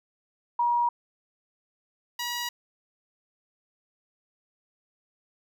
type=tone pair in turn; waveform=sine / 10% pulse; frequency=955 / 962.8 Hz; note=A#5 / B5; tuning=+42 / -44 cents; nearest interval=unison; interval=14 cents; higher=second; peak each=-21 dBFS; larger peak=neither; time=0.59-0.89 / 2.19-2.49 s; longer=neither; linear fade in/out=5 ms; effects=none